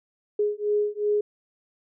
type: beating tone pair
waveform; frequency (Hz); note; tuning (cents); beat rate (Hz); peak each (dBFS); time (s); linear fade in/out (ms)
sine; 415.3 / 418; G#4 / G#4; 0 / +11; 2.7; -25; 0.39-1.21; 5
effects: none